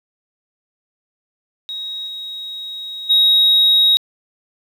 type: tone with level steps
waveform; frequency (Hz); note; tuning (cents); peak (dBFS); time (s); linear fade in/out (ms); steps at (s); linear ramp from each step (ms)
sine; 3790; A#7; +28; -24 / -26 / -8; 1.69-3.97; 0; 2.06 / 3.09; 20
effects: tanh soft clip ceiling -6 dBFS + 8-bit